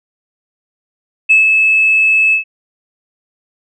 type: tone with ADSR envelope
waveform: sine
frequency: 2604 Hz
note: E7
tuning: 22 cents flat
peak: -3 dBFS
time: 1.29-2.44 s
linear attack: 19 ms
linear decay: 140 ms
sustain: -4 dB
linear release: 110 ms
effects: tanh soft clip ceiling 0 dBFS